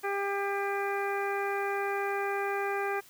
harmonic tone, 399.1 Hz, G4, 31 cents sharp, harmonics 1 / 2 / 3 / 4 / 5 / 6, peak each -32 / -34 / -38 / -37 / -41 / -41 dBFS, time 0.03-3.01 s, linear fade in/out 20 ms, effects white hiss -56 dBFS RMS until 3.09 s

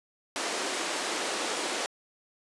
pink band-pass noise, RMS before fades -32 dBFS, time 0.36-1.86 s, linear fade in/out 0 ms, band 310 to 9300 Hz, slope 24 dB/octave, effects resampled to 24000 Hz

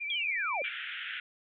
sine tone with vibrato, 2349 Hz, D7, in tune, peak -33 dBFS, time 0-0.7 s, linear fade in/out 20 ms, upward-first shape sine, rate 13 Hz, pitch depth 42 cents each way
sine linear sweep, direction down, 3372 to 502 Hz, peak -31 dBFS, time 0.1-0.62 s, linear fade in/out 2 ms
pink band-pass noise, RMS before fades -39 dBFS, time 0.64-1.2 s, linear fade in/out 2 ms, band 1400 to 3400 Hz, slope 96 dB/octave
effects none

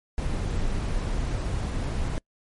brown noise, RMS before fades -27 dBFS, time 0.18-2.18 s, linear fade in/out 0 ms, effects noise-tail reverb RT60 0.1 s tail -26 dB re dry + MP3 48 kbps

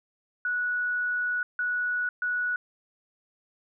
sine tone bursts at uneven times, 1469 Hz, F#6, 13 cents flat, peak -25 dBFS, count 3, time 0.45-1.43 / 1.59-2.09 / 2.22-2.56 s, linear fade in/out 2 ms, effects none

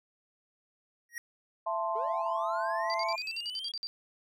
square tone with exponential growth, 1889 Hz, A#6, 22 cents sharp, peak -33 dBFS, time 1.09-1.18 s, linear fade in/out 1 ms, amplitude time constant 19 ms
sine chord, A minor, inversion second, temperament equal with one note detuned, 668.5 / 880 / 1046.5 Hz, E5 / A5 / C6, +24 / 0 / 0 cents, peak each -33 / -35 / -33 dBFS, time 1.66-3.16 s, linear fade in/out 10 ms
triangle linear sweep, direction up, 405.1 to 3322 Hz, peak -36 dBFS, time 1.95-3.72 s, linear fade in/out 10 ms
sine tone bursts, 4699 Hz, D8, in tune, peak -34 dBFS, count 11, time 2.9-3.87 s, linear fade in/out 0 ms, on 40 ms, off 53 ms
effects none

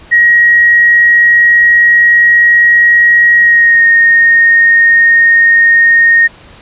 sine tone with pitch glide, 1895 to 1850.6 Hz, A#6 to A#6, +28 to -13 cents, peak -3 dBFS, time 0.11-6.28 s, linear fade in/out 20 ms, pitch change -41 cents, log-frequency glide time 3.37-3.85 s, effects pink hiss -37 dBFS RMS until 6.61 s + resampled to 8000 Hz

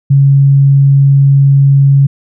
sine tone, 138.59 Hz, C#3, in tune, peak -3 dBFS, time 0.1-2.07 s, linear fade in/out 10 ms, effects none

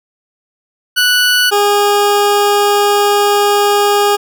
20% pulse tone pair in turn, 1480 / 409.4 Hz, F#6 / G#4, 0 / -25 cents, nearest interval octave + minor seventh, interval 2225 cents, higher first, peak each -4 dBFS, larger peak neither, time 0.96-1.51 / 1.51-4.17 s, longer second, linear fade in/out 20 ms, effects none

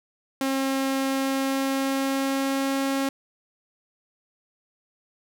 sawtooth tone with pitch glide, 269 to 272.1 Hz, C4 to C#4, +48 to -32 cents, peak -19 dBFS, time 0.41-3.09 s, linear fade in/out 2 ms, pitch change +20 cents, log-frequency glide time 1.03-2.77 s, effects none

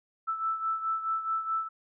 sine beating tone pair, 1318.5 / 1323.2 Hz, E6 / E6, 0 / +6 cents, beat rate 4.7 Hz, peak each -29 / -35 dBFS, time 0.27-1.69 s, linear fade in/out 20 ms, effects none

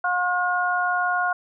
harmonic tone, 358.7 Hz, F4, 46 cents sharp, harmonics 2 / 3 / 4, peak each -24 / -27 / -23 dBFS, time 0.04-1.33 s, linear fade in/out 5 ms, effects none

